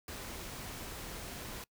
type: noise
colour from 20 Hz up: pink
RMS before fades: -44 dBFS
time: 0.08-1.64 s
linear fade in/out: 2 ms
effects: noise-tail reverb RT60 0.1 s tail -24 dB re dry